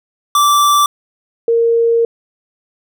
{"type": "tone pair in turn", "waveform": ["square", "sine"], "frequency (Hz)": [1167, 463.1], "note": ["D6", "A#4"], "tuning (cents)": [-11, -11], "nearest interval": "octave + major third", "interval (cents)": 1600, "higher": "first", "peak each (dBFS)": [-9, -9], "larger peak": "neither", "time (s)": [[0.35, 0.86], [1.48, 2.05]], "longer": "second", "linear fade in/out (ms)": 2, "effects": []}